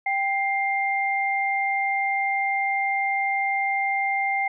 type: tone pair together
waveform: sine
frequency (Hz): 786 / 2100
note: G5 / C7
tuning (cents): +4 / +6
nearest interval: octave + perfect fourth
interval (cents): 1702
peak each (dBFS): -24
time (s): 0.06-4.48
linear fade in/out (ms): 5
effects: none